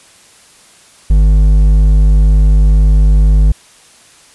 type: tone with hard clipping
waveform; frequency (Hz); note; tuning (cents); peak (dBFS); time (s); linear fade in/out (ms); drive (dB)
triangle; 51; G#1; -31; -6; 1.1-3.52; 5; 10
effects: white hiss -43 dBFS RMS until 4.34 s + resampled to 24000 Hz